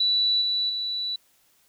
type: tone with level steps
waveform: sine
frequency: 3951 Hz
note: B7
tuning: in tune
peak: -19 / -22 / -26 dBFS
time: 0-1.16 s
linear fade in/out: 5 ms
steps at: 0.41 / 0.69 s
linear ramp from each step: 10 ms
effects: white hiss -63 dBFS RMS until 1.68 s